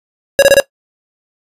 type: tone bursts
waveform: square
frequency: 554.4 Hz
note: C#5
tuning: in tune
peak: -3 dBFS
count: 4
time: 0.39-0.6 s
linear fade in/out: 0 ms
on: 33 ms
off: 26 ms
effects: noise-tail reverb RT60 0.1 s tail -17 dB re dry + resampled to 32000 Hz